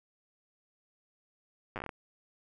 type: slowing click train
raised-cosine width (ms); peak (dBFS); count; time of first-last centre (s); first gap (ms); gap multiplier
0.5; -23; 9; 1.76-1.892; 8; 1.2
effects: none